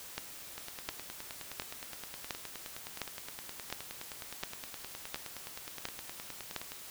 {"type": "two click trains", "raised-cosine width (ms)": 0.2, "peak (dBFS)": [-17, -24], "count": [10, 60], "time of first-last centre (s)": [[0.18, 6.563], [0.58, 6.719]], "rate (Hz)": [1.41, 9.61], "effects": ["white hiss -48 dBFS RMS until 6.9 s"]}